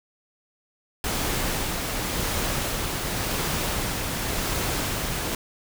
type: noise with tremolo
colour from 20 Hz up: pink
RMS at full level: -26 dBFS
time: 1.04-5.35 s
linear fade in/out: 2 ms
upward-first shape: sine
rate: 0.91 Hz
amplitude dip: 25%
effects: none